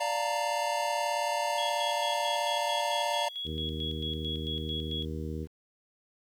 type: chord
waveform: square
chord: Bb major seventh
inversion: first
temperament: equal with one note detuned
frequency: 587.3 / 698.5 / 893.8 / 932.3 Hz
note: D5 / F5 / A5 / Bb5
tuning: 0 / 0 / +27 / 0 cents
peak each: -34 / -35 / -36 / -33 dBFS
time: 0-3.29 s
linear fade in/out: 10 ms
type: tone with tremolo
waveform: sine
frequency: 3341 Hz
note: G#7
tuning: 10 cents sharp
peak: -33 dBFS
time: 1.58-5.05 s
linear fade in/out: 2 ms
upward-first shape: square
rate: 4.5 Hz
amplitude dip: 65%
type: harmonic tone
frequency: 78.4 Hz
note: D#2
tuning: 14 cents sharp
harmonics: 1 / 2 / 3 / 4 / 5 / 6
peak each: -36 / -39 / -41 / -42 / -43 / -44 dBFS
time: 3.44-5.48 s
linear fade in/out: 50 ms
effects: low-pass 10000 Hz 12 dB/octave + 10-bit